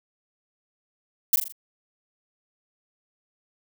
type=noise with echo; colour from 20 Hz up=violet; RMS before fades=-17 dBFS; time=1.33-1.36 s; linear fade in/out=5 ms; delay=41 ms; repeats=4; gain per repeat=-6 dB; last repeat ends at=1.524 s; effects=none